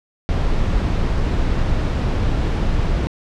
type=noise; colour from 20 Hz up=brown; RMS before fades=-18 dBFS; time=0.29-3.07 s; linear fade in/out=0 ms; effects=low-pass 5000 Hz 12 dB/octave